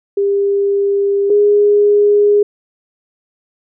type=tone pair in turn; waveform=sine; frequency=400 / 412 Hz; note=G4 / G#4; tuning=+35 / -14 cents; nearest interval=minor second; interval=51 cents; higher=second; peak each=-11 / -7 dBFS; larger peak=second; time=0.17-1.3 / 1.3-2.43 s; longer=neither; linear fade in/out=5 ms; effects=none